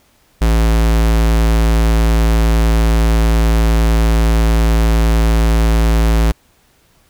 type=tone; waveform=square; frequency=55.6 Hz; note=A1; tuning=19 cents sharp; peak=-10 dBFS; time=0.41-6.32 s; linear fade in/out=10 ms; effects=pink hiss -54 dBFS RMS until 7.09 s